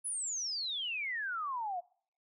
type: exponential sweep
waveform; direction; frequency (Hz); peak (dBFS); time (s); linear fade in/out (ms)
sine; down; 10548 to 678; -34; 0.04-1.81; 20
effects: noise-tail reverb RT60 0.6 s tail -26 dB re dry